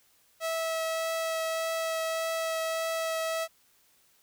sawtooth tone with vibrato, 650 Hz, E5, 24 cents flat, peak -25 dBFS, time 0.4-3.48 s, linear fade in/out 50 ms, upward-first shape triangle, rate 1.7 Hz, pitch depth 9 cents each way, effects white hiss -65 dBFS RMS until 4.22 s

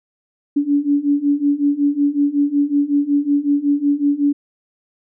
sine beating tone pair, 283.9 / 289.3 Hz, C#4 / D4, +41 / -26 cents, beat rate 5.4 Hz, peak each -18 / -16 dBFS, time 0.56-4.33 s, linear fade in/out 10 ms, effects none

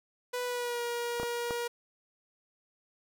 sawtooth tone with pitch glide, 493.9 to 476 Hz, B4 to A#4, 0 to +36 cents, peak -28 dBFS, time 0.33-1.68 s, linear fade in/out 10 ms, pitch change -64 cents, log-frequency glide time 0.44-0.82 s
clicks, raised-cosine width 1 ms, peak -21 dBFS, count 3, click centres 1.199 / 1.232 / 1.508 s
effects none

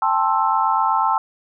sine chord, A minor seventh, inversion third, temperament just, 792 / 880 / 1056 / 1320 Hz, G5 / A5 / C6 / E6, +18 / 0 / +16 / +2 cents, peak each -23 / -19 / -21 / -22 dBFS, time 0.02-1.18 s, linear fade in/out 2 ms, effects none

